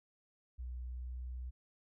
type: tone with pitch glide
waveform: sine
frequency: 61.74 to 62.31 Hz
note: B1 to B1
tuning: 0 to +16 cents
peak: -40 dBFS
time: 0.58-1.51 s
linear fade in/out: 20 ms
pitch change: +16 cents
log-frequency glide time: 0.86-1.24 s
effects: none